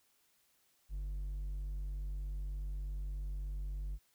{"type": "tone with hard clipping", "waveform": "sine", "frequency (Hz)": 48.35, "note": "G1", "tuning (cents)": -23, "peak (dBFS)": -38, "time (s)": [0.89, 3.99], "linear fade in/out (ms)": 50, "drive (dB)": 3, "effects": ["white hiss -73 dBFS RMS until 4.14 s"]}